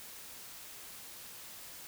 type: silence
effects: white hiss -49 dBFS RMS until 1.87 s